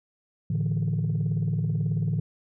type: chord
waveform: sine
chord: A suspended fourth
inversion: none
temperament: just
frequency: 110 / 146.67 / 165 Hz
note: A2 / D3 / E3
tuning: 0 / -2 / +2 cents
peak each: -26 dBFS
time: 0.5-2.2 s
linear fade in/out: 5 ms
effects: tanh soft clip ceiling -19 dBFS